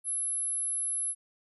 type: tone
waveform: sine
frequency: 11000 Hz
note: F9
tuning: 27 cents flat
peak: -28 dBFS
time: 0.04-1.15 s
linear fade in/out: 50 ms
effects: tanh soft clip ceiling -24 dBFS